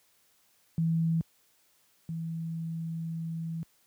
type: tone pair in turn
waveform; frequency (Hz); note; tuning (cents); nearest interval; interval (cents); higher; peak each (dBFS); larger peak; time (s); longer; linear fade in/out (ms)
sine; 164 / 164; E3 / E3; -9 / -9; unison; 0; neither; -24 / -32; first; 0.78-1.21 / 2.09-3.63; second; 0
effects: white hiss -67 dBFS RMS until 3.86 s + high-pass 60 Hz 12 dB/octave